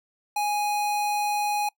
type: tone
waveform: square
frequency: 830 Hz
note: G#5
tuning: 1 cent flat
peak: -24 dBFS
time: 0.36-1.69 s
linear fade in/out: 5 ms
effects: noise-tail reverb RT60 0.1 s tail -24 dB re dry